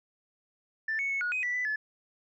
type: tone with pitch steps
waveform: sine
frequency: 1771 / 2213 / 2201 / 1451 / 2512 / 1964 / 1990 / 1723 Hz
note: A6 / C#7 / C#7 / F#6 / D#7 / B6 / B6 / A6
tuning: +11 / -3 / -13 / -34 / +16 / -10 / +13 / -37 cents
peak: -27 dBFS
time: 0.88-1.76 s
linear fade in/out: 5 ms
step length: 110 ms
effects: tanh soft clip ceiling -24 dBFS